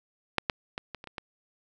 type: clicks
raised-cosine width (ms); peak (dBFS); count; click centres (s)
0.3; -7 / -9 / -17 / -21 / -27 / -26 / -19; 7; 0.383 / 0.498 / 0.779 / 0.947 / 1.041 / 1.073 / 1.182
effects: none